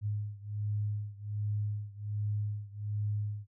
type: beating tone pair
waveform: sine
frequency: 103.83 / 105.13 Hz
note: G#2 / G#2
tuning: 0 / +22 cents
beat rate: 1.3 Hz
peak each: -34 / -36 dBFS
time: 0.01-3.47 s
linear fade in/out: 50 ms
effects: none